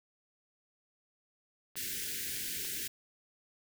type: clicks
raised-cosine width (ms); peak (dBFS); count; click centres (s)
0.3; -33 / -35; 2; 1.756 / 2.65
type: band-stop noise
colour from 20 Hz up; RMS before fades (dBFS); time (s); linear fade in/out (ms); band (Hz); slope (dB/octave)
white; -38; 1.76-2.88; 10; 470 to 1500; 96
effects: none